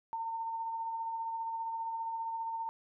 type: tone with tremolo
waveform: sine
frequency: 908 Hz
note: A#5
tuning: 46 cents flat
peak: -33 dBFS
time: 0.13-2.69 s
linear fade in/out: 0 ms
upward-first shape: sine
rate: 15 Hz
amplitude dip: 30%
effects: none